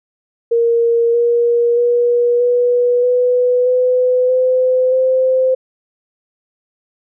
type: tone with pitch steps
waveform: sine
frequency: 466.5 / 473.6 / 480.7 / 488 / 495.4 / 502.9 / 510.5 / 518.2 Hz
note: A#4 / A#4 / B4 / B4 / B4 / B4 / C5 / C5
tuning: +1 / +27 / -47 / -21 / +5 / +31 / -43 / -17 cents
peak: -10 dBFS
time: 0.51-5.55 s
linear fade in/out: 10 ms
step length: 630 ms
effects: none